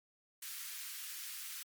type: high-pass noise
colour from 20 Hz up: white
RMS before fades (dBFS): -45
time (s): 0.42-1.63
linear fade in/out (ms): 5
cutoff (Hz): 1400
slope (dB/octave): 24
effects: MP3 96 kbps

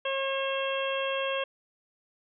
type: harmonic tone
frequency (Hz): 541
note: C#5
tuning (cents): -42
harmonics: 1 / 2 / 3 / 4 / 5 / 6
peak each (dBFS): -30 / -35 / -38 / -43 / -35 / -37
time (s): 0.05-1.44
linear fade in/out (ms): 5
effects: none

